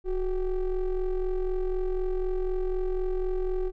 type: ring-modulated tone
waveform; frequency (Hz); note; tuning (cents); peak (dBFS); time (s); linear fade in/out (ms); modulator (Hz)
triangle; 196; G3; 0; -20; 0.04-3.72; 50; 174
effects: none